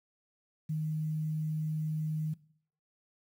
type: tone with quantisation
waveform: sine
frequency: 155.3 Hz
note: D#3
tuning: 3 cents flat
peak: -30 dBFS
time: 0.69-2.34 s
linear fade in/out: 10 ms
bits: 10
effects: noise-tail reverb RT60 0.6 s tail -20 dB re dry